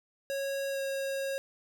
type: tone with pitch glide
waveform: square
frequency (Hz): 550 to 544.6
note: C#5 to C#5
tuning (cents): -14 to -31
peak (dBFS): -32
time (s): 0.3-1.38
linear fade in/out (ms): 0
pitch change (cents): -17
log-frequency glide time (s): 0.7-0.8
effects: none